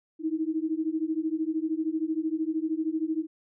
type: beating tone pair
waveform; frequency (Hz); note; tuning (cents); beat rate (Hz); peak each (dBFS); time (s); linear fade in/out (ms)
sine; 311.1 / 324.1; D#4 / E4; 0 / -29; 13; -29; 0.19-3.27; 50
effects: none